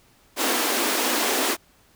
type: high-pass noise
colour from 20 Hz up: pink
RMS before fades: -23 dBFS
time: 0.36-1.57 s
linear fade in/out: 50 ms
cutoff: 230 Hz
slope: 96 dB/octave
effects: pink hiss -58 dBFS RMS until 1.95 s